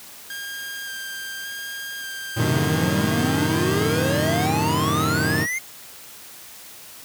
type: tone with vibrato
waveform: sawtooth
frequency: 1600 Hz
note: G6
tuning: 35 cents sharp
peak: -27 dBFS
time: 0.3-4.46 s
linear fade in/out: 2 ms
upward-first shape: square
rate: 0.87 Hz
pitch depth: 14 cents each way
type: exponential sweep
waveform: square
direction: up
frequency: 111 to 2149 Hz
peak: -24 dBFS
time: 2.36-5.59 s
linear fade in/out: 10 ms
type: chord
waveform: 20% pulse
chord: F# diminished seventh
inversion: none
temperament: equal with one note detuned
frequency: 92.5 / 111.54 / 130.81 / 155.56 Hz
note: F#2 / A2 / C3 / Eb3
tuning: 0 / +24 / 0 / 0 cents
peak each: -22 / -22 / -24 / -19 dBFS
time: 2.36-5.47 s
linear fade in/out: 50 ms
effects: white hiss -42 dBFS RMS until 7.04 s + high-pass 60 Hz 12 dB/octave